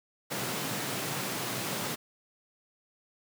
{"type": "high-pass noise", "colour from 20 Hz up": "pink", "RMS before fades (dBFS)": -34, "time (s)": [0.3, 1.96], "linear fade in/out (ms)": 20, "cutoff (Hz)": 110, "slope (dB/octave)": 96, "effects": []}